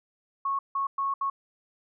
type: tone bursts at uneven times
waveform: sine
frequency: 1100 Hz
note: C#6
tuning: 14 cents flat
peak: -25 dBFS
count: 4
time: 0.45-0.59 / 0.75-0.87 / 0.98-1.14 / 1.21-1.3 s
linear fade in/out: 5 ms
effects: none